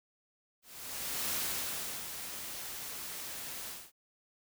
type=noise with ADSR envelope; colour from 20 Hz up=white; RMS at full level=-34 dBFS; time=0.62-3.92 s; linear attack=700 ms; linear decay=730 ms; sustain=-8 dB; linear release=240 ms; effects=none